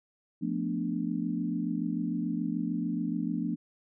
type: chord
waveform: sine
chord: B half-diminished seventh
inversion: second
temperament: equal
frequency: 174.61 / 220 / 246.9 / 293.7 Hz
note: F3 / A3 / B3 / D4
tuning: 0 / 0 / 0 / 0 cents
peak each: -34 dBFS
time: 0.41-3.56 s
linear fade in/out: 20 ms
effects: none